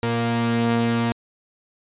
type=tone pair together; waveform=sawtooth; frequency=116.54 / 233.8 Hz; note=A#2 / A#3; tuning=0 / +5 cents; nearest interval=octave; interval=1205 cents; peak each=-20 / -17 dBFS; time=0.03-1.12 s; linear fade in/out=0 ms; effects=resampled to 8000 Hz